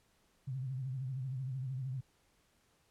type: tone with vibrato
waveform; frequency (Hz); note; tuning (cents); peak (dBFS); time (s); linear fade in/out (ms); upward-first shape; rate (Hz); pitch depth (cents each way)
sine; 130.81; C3; 0; -36; 0.47-2.01; 10; sine; 13; 88
effects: pink hiss -72 dBFS RMS until 2.9 s + low-pass 12000 Hz 12 dB/octave